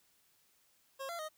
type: tone with pitch steps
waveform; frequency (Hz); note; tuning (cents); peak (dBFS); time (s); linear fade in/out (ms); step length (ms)
25% pulse; 540 / 683 / 622; C#5 / F5 / D#5; -45 / -39 / -1; -36; 0.99-1.29; 20; 100
effects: white hiss -71 dBFS RMS until 1.37 s